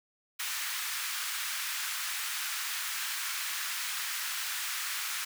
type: high-pass noise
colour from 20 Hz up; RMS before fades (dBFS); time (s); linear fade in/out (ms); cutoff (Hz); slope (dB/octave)
pink; -35; 0.39-5.25; 10; 1300; 24
effects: none